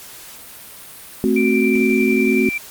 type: chord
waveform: sine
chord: F# diminished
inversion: first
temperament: equal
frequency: 220 / 261.6 / 370 Hz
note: A3 / C4 / F#4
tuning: 0 / 0 / 0 cents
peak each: -18 dBFS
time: 1.24-2.49 s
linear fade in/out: 0 ms
type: tone with tremolo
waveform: sine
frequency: 2349 Hz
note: D7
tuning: in tune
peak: -19 dBFS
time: 1.36-2.58 s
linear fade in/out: 5 ms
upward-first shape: triangle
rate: 11 Hz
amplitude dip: 35%
effects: white hiss -38 dBFS RMS until 2.7 s + Opus 48 kbps